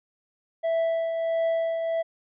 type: tone with tremolo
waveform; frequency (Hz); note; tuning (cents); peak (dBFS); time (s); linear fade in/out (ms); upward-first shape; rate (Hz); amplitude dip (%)
triangle; 659.3; E5; 0; -19; 0.63-2.03; 20; triangle; 1.5; 45
effects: resampled to 8000 Hz